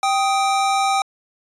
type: tone pair together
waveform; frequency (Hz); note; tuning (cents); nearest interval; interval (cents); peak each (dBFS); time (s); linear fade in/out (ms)
square; 784 / 1249.6; G5 / D#6; 0 / +7; minor sixth; 807; -18 / -23; 0.03-1.02; 2
effects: resampled to 22050 Hz